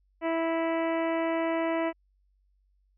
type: harmonic tone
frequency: 328.6 Hz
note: E4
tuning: 5 cents flat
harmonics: 1 / 2 / 3 / 4 / 5 / 6 / 7 / 8 / 9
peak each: -29 / -29 / -35 / -41 / -45 / -39 / -43 / -47 / -50 dBFS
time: 0.21-1.93 s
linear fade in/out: 50 ms
effects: added 48 Hz sine -65 dBFS peak until 2.97 s